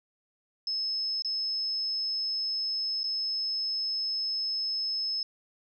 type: tone with dropouts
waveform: sine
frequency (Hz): 5200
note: E8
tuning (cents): -24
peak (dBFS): -28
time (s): 0.67-5.23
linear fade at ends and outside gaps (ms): 2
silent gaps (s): 1.222-1.247 / 3.033-3.04
effects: none